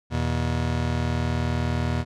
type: tone pair together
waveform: 30% pulse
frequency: 79.93 / 119.9 Hz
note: D#2 / A#2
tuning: +47 / +49 cents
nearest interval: perfect fifth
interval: 702 cents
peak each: -23 / -23 dBFS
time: 0.1-2.05 s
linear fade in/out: 50 ms
effects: low-pass 6000 Hz 12 dB/octave